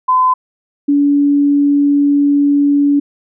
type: tone pair in turn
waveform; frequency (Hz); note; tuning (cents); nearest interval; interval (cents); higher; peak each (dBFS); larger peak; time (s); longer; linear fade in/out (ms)
sine; 1019 / 285.9; C6 / D4; -46 / -46; octave + minor seventh; 2200; first; -8; neither; 0.08-0.34 / 0.88-3; second; 10
effects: none